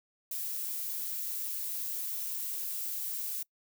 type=noise; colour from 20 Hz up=violet; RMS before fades=-36 dBFS; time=0.31-3.43 s; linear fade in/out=5 ms; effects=noise-tail reverb RT60 0.1 s tail -24 dB re dry